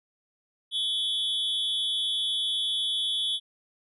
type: tone with amplitude modulation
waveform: triangle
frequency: 3398 Hz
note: G#7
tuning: 39 cents sharp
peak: -20 dBFS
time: 0.71-3.4 s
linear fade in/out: 50 ms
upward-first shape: sine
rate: 296 Hz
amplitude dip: 90%
effects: resampled to 32000 Hz